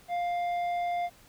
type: tone with tanh clipping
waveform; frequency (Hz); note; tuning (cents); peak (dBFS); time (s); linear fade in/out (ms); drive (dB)
sine; 701; F5; +6; -29; 0.08-1.1; 50; 8
effects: pink hiss -57 dBFS RMS until 1.28 s